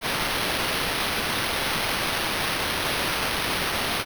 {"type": "noise with sample-and-hold", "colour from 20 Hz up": "violet", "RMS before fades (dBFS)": -26, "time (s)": [0.01, 4.05], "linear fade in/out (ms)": 50, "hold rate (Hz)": 7350, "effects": []}